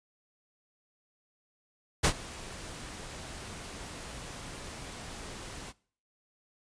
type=noise with ADSR envelope; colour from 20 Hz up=pink; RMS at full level=-22 dBFS; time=2.03-5.73 s; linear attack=18 ms; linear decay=78 ms; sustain=-21 dB; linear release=41 ms; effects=noise-tail reverb RT60 0.5 s tail -23 dB re dry + resampled to 22050 Hz